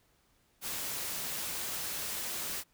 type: noise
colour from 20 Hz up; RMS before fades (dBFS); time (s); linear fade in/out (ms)
white; -37; 0.61-2.64; 50
effects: pink hiss -70 dBFS RMS until 2.73 s